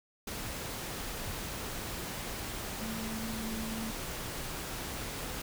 sine tone in noise, 222.7 Hz, A3, 21 cents sharp, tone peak -37 dBFS, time 2.81-3.91 s, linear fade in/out 5 ms, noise pink, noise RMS -39 dBFS, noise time 0.27-5.42 s, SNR -1 dB, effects none

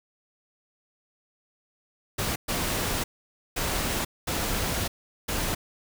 pink noise bursts at uneven times, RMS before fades -28 dBFS, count 5, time 2.18-2.36 / 2.48-3.04 / 3.56-4.05 / 4.27-4.88 / 5.28-5.55 s, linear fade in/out 10 ms, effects none

